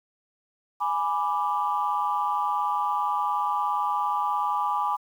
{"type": "chord", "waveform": "sine", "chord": "G# diminished", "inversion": "none", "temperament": "equal", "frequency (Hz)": [830.6, 987.8, 1174.7], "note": ["G#5", "B5", "D6"], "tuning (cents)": [0, 0, 0], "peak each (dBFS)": -27, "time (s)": [0.8, 4.97], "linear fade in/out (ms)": 20, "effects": ["tanh soft clip ceiling -14 dBFS", "9-bit"]}